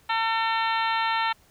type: harmonic tone with a mistuned harmonic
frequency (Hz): 450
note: A4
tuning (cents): +39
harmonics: 2 / 3 / 4 / 5 / 6 / 7 / 8 / 9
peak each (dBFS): -25 / -29 / -31 / -33 / -35 / -36 / -37 / -38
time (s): 0.09-1.33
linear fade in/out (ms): 10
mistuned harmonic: 7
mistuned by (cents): -19
effects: pink hiss -59 dBFS RMS until 1.5 s